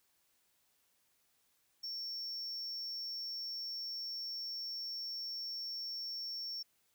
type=tone; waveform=triangle; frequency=5460 Hz; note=F8; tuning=40 cents flat; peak=-38 dBFS; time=1.83-6.63 s; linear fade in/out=10 ms; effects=white hiss -75 dBFS RMS until 6.94 s